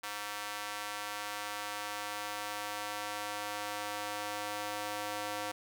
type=tone with high-pass filter sweep; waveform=square; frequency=103.83 Hz; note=G#2; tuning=in tune; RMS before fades=-39 dBFS; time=0.03-5.52 s; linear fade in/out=10 ms; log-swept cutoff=1100 to 610 Hz; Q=0.94; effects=none